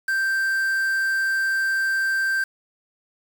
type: tone with quantisation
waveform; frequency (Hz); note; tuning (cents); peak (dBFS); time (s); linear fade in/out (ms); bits
triangle; 1568; G6; 0; -18; 0.08-2.44; 5; 6
effects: none